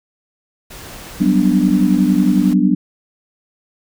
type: noise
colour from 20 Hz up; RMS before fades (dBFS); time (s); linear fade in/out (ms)
pink; -34; 0.7-2.54; 10
type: chord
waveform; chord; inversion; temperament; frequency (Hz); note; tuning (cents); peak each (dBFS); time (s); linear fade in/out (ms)
sine; G major seventh; third; equal; 185 / 196 / 246.9 / 293.7; F#3 / G3 / B3 / D4; 0 / 0 / 0 / 0; -16; 1.2-2.75; 10
effects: none